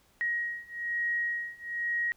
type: beating tone pair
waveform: sine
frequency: 1890 / 1891.1 Hz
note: A#6 / A#6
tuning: +23 / +24 cents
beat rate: 1.1 Hz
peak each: -33 / -32 dBFS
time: 0.21-2.12 s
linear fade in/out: 0 ms
effects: pink hiss -65 dBFS RMS until 2.16 s